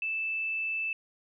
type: tone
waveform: sine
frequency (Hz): 2637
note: E7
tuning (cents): 0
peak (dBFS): -29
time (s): 0.02-0.93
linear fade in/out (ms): 2
effects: none